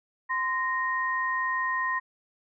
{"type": "tone pair together", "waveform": "sine", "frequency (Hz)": [1036, 1860.9], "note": ["C6", "A#6"], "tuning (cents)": [-17, -3], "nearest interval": "minor seventh", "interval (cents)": 1014, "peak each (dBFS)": -28, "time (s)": [0.29, 2], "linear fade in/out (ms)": 20, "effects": []}